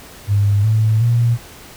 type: tone with pitch steps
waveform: sine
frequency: 101.6 / 109.52 / 118.06 Hz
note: G#2 / A2 / A#2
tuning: -38 / -8 / +22 cents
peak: -11 dBFS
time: 0.27-1.38 s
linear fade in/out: 50 ms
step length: 370 ms
effects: pink hiss -39 dBFS RMS until 1.76 s